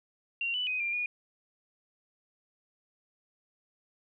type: tone with pitch steps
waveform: sine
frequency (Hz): 2759 / 2979 / 2506 / 2384 / 2446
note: F7 / F#7 / D#7 / D7 / D#7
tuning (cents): -22 / +11 / +12 / +25 / -30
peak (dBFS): -29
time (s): 0.41-1.06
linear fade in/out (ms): 2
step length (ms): 130
effects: none